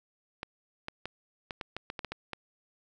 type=clicks; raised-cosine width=0.3 ms; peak=-20 dBFS; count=11; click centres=0.431 / 0.884 / 1.056 / 1.508 / 1.612 / 1.766 / 1.901 / 1.992 / 2.047 / 2.12 / 2.333 s; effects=none